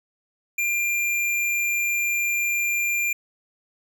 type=tone; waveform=square; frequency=2389 Hz; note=D7; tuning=29 cents sharp; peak=-22 dBFS; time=0.58-3.13 s; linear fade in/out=5 ms; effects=none